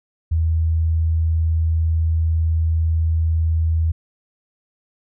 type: tone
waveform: sine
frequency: 81 Hz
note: E2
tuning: 30 cents flat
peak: -15 dBFS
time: 0.31-3.92 s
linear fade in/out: 10 ms
effects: none